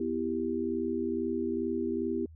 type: chord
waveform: sine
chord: E minor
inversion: second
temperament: equal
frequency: 246.9 / 329.6 / 392 Hz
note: B3 / E4 / G4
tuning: 0 / 0 / 0 cents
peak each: -33 dBFS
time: 0-2.26 s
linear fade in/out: 5 ms
effects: added 80 Hz sine -48 dBFS peak until 2.35 s